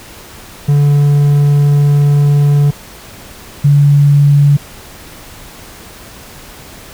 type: tone pair in turn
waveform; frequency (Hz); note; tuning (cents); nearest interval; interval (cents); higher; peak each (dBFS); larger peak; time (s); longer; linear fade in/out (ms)
triangle / sine; 144.4 / 143.4; D3 / D3; -29 / -41; unison; 12; first; -4; neither; 0.68-2.71 / 3.64-4.57; first; 10
effects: pink hiss -34 dBFS RMS until 6.93 s